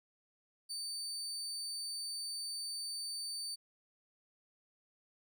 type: tone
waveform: 30% pulse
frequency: 4580 Hz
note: D8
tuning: 44 cents flat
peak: -36 dBFS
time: 0.69-3.56 s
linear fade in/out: 20 ms
effects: none